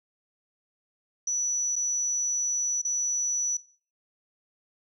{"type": "tone with dropouts", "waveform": "sine", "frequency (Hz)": 5920, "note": "F#8", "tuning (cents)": 0, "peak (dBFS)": -24, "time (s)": [1.27, 3.57], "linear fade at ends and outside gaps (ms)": 5, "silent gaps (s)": [[1.757, 1.762], [2.817, 2.849]], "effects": ["noise-tail reverb RT60 0.4 s tail -19 dB re dry", "tanh soft clip ceiling -20 dBFS"]}